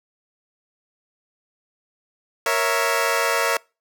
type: chord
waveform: 15% pulse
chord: A# diminished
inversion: none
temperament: equal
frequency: 466.2 / 554.4 / 659.3 Hz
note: A#4 / C#5 / E5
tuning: 0 / 0 / 0 cents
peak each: -17 dBFS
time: 2.46-3.57 s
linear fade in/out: 2 ms
effects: noise-tail reverb RT60 0.3 s tail -26 dB re dry